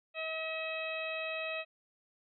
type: harmonic tone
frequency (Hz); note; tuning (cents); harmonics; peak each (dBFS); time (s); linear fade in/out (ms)
640; D#5; +49; 1 / 2 / 3 / 4 / 5 / 6; -39 / -46 / -46 / -38 / -50 / -48; 0.14-1.65; 50
effects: none